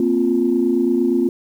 sine chord, Bb suspended second, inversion none, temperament equal, 233.1 / 261.6 / 349.2 Hz, Bb3 / C4 / F4, 0 / 0 / 0 cents, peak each -20 / -18 / -17 dBFS, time 0-1.29 s, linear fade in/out 2 ms, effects tanh soft clip ceiling -5 dBFS + 8-bit

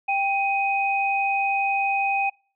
sine tone pair together, 789 / 2505 Hz, G5 / D#7, +11 / +11 cents, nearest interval octave + minor sixth, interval 2000 cents, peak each -22 / -24 dBFS, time 0.08-2.3 s, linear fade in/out 10 ms, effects noise-tail reverb RT60 0.4 s tail -26 dB re dry

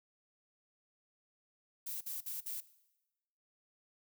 violet noise bursts, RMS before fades -41 dBFS, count 4, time 1.86-2.607 s, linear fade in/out 10 ms, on 150 ms, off 49 ms, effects noise-tail reverb RT60 1.0 s tail -18 dB re dry

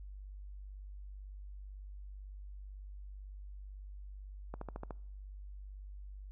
click train, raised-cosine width 1 ms, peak -28 dBFS, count 6, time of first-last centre 4.54-4.908 s, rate 13.6 Hz, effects noise-tail reverb RT60 0.7 s tail -24 dB re dry + added 49 Hz sine -45 dBFS peak until 6.31 s

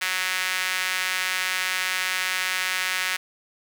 sawtooth tone with high-pass filter, 185 Hz, F#3, in tune, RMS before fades -26 dBFS, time 0.01-3.17 s, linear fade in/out 10 ms, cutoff 1900 Hz, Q 1.8, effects none

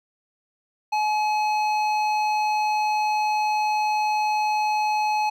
sine tone with hard clipping, 850 Hz, G#5, 40 cents sharp, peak -22 dBFS, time 0.92-5.3 s, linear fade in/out 10 ms, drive 11 dB, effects none

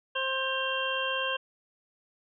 harmonic tone with a mistuned harmonic, 528 Hz, C5, 16 cents sharp, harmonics 1 / 2 / 3 / 5 / 6, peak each -34 / -34 / -34 / -34 / -34 dBFS, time 0.15-1.37 s, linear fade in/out 10 ms, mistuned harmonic 5, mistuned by +72 cents, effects none

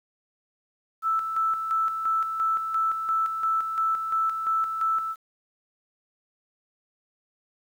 sine tone with tremolo, 1318.5 Hz, E6, in tune, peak -21 dBFS, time 1.02-5.16 s, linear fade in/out 50 ms, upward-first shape square, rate 2.9 Hz, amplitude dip 50%, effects 9-bit

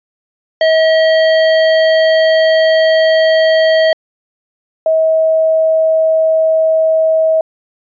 square / sine tone pair in turn, 640 / 640 Hz, D#5 / D#5, +49 / +49 cents, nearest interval unison, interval 0 cents, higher neither, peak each -8 dBFS, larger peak neither, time 0.61-3.93 / 4.86-7.41 s, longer first, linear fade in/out 2 ms, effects resampled to 11025 Hz

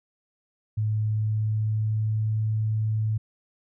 sine tone with pitch glide, 107.6 to 108.91 Hz, A2 to A2, -38 to -17 cents, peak -22 dBFS, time 0.77-3.18 s, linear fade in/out 10 ms, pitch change +21 cents, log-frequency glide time 0.94-2.39 s, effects none

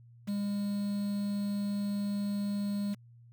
triangle tone with quantisation, 202.8 Hz, G#3, 41 cents flat, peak -28 dBFS, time 0.27-2.95 s, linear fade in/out 20 ms, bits 8, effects added 118 Hz sine -53 dBFS peak until 3.32 s

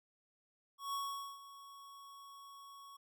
square tone with ADSR envelope, 1112 Hz, C#6, 5 cents sharp, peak -37 dBFS, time 0.78-2.97 s, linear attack 150 ms, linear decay 450 ms, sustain -16 dB, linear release 9 ms, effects none

